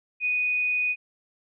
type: tone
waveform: sine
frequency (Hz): 2482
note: D#7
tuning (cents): -5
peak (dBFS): -22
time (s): 0.2-0.96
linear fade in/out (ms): 50
effects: none